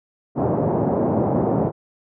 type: band-pass noise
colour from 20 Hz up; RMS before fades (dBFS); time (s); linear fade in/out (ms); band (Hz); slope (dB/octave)
pink; -20; 0.35-1.72; 50; 120 to 780; 24
effects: none